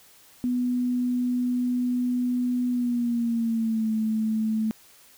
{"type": "tone with pitch glide", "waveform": "sine", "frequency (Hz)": [247.3, 219.1], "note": ["B3", "A3"], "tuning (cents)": [3, -7], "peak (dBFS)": -22, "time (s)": [0.44, 4.71], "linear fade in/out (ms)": 0, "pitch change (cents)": -210, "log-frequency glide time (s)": [2.68, 3.91], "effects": ["white hiss -54 dBFS RMS until 5.17 s"]}